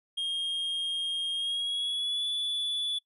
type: tone with pitch glide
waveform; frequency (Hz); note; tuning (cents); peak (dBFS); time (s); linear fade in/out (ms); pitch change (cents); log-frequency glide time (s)
triangle; 3235 to 3447; G#7 to A7; -46 to -36; -27; 0.17-2.99; 10; +110; 1.35-2.27
effects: noise-tail reverb RT60 0.1 s tail -22 dB re dry + resampled to 32000 Hz